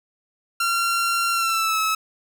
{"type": "tone with pitch glide", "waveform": "sawtooth", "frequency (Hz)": [1373, 1295.9], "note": ["F6", "E6"], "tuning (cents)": [-30, -30], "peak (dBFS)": -16, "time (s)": [0.6, 1.95], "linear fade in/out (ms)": 5, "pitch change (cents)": -100, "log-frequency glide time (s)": [1.32, 1.79], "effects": []}